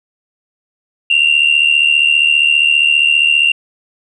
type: tone pair together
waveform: sine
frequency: 2732 / 2807 Hz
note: F7 / F7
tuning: -39 / +8 cents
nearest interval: unison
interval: 47 cents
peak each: -10 dBFS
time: 1.1-3.52 s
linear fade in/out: 5 ms
effects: tanh soft clip ceiling -3 dBFS